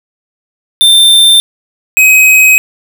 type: tone pair in turn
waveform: square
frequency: 3581 / 2532 Hz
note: A7 / D#7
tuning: +30 / +30 cents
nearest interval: tritone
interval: 600 cents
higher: first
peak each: -3 dBFS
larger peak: neither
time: 0.81-1.4 / 1.97-2.58 s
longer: second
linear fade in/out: 0 ms
effects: none